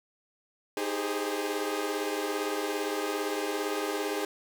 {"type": "chord", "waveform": "sawtooth", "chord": "Ab major seventh", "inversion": "second", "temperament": "equal with one note detuned", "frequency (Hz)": [311.1, 397.7, 415.3, 523.3], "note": ["Eb4", "G4", "Ab4", "C5"], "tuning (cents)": [0, 25, 0, 0], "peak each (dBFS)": [-31, -31, -30, -34], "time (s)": [0.77, 4.25], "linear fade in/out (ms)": 2, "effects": []}